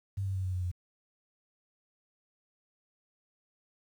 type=tone with pitch steps; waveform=sine; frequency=98 / 96.15 / 94.33 / 92.55 / 90.81 / 89.09 Hz; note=G2 / G2 / F#2 / F#2 / F#2 / F2; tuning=0 / -33 / +34 / +1 / -32 / +35 cents; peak=-30 dBFS; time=0.17-0.716 s; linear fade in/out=10 ms; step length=91 ms; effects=10-bit